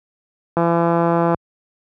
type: click train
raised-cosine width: 1 ms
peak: -4 dBFS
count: 132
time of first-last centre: 0.57-1.345 s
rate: 169 Hz
effects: high-pass 80 Hz 12 dB/octave